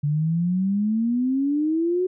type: exponential sweep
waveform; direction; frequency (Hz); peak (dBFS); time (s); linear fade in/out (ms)
sine; up; 143.5 to 373.2; -19; 0.03-2.07; 10
effects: none